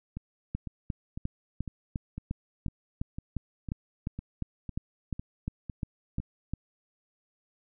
two click trains, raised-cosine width 5 ms, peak -24 / -19 dBFS, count 13 / 18, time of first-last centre 0.17-6.2 / 0.55-6.536 s, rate 1.99 / 2.84 Hz, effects none

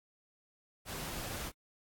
pink noise, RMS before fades -41 dBFS, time 0.85-1.52 s, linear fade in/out 50 ms, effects AAC 64 kbps

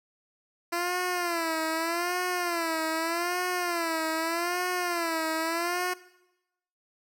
10% pulse tone with vibrato, 340 Hz, F4, 46 cents flat, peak -19 dBFS, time 0.72-5.94 s, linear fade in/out 10 ms, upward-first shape sine, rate 0.82 Hz, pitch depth 110 cents each way, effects noise-tail reverb RT60 0.9 s tail -18 dB re dry

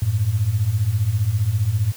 sine beating tone pair, 95 / 110 Hz, F#2 / A2, +46 / 0 cents, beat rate 15 Hz, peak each -21 / -18 dBFS, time 0.02-1.92 s, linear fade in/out 0 ms, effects white hiss -41 dBFS RMS until 1.96 s + high-pass 60 Hz 12 dB/octave

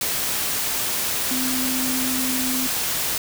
sine tone in noise, 257.2 Hz, C4, 30 cents flat, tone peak -25 dBFS, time 1.31-2.67 s, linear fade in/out 2 ms, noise white, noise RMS -24 dBFS, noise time 0.01-3.18 s, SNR -4 dB, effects none

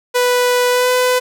sawtooth tone with pitch glide, 493.8 to 501.6 Hz, B4 to B4, 0 to +27 cents, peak -8 dBFS, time 0.14-1.2 s, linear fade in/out 20 ms, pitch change +27 cents, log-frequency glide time 0.7-0.9 s, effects none

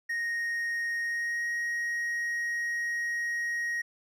triangle tone with pitch glide, 1864.7 to 1883.1 Hz, A#6 to A#6, 0 to +17 cents, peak -27 dBFS, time 0.09-3.82 s, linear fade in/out 10 ms, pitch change +17 cents, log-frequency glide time 1.02-1.47 s, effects none

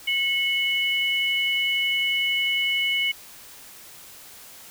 sine tone pair together, 2191 / 2960 Hz, C#7 / F#7, -21 / 0 cents, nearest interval perfect fourth, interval 521 cents, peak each -23 / -24 dBFS, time 0.07-3.12 s, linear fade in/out 10 ms, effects white hiss -45 dBFS RMS until 4.7 s

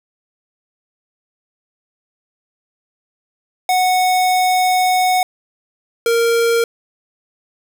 square tone pair in turn, 737 / 464.3 Hz, F#5 / A#4, -7 / -7 cents, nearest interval minor sixth, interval 800 cents, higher first, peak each -13 dBFS, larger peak neither, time 3.69-5.23 / 6.06-6.64 s, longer first, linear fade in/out 2 ms, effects none

